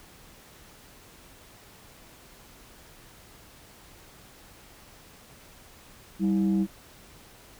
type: tone pair together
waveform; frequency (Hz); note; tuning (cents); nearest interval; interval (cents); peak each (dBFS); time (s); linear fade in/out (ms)
sine; 194.8 / 323.9; G3 / E4; -11 / -30; major sixth; 881; -21 / -26; 6.19-6.67; 50
effects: tanh soft clip ceiling -17 dBFS + pink hiss -52 dBFS RMS until 7.59 s